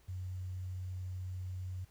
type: tone with quantisation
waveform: sine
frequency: 92.1 Hz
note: F#2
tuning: 7 cents flat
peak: -38 dBFS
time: 0.08-1.85 s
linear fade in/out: 10 ms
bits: 11
effects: added 60 Hz sine -67 dBFS peak until 1.9 s + pink hiss -68 dBFS RMS until 1.9 s